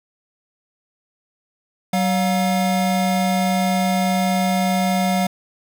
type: tone pair together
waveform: square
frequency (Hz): 189.1 / 713.9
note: F#3 / F5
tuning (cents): +38 / +38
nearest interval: octave + major seventh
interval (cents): 2300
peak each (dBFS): -19 / -22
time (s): 1.93-5.27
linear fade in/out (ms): 5
effects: none